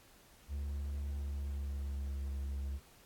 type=tone with pitch glide; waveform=triangle; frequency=70.9 to 68.8 Hz; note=C#2 to C#2; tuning=+40 to -12 cents; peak=-34 dBFS; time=0.48-2.8 s; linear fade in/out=50 ms; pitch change=-52 cents; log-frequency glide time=1.15-2.2 s; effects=pink hiss -62 dBFS RMS until 3.05 s + AAC 64 kbps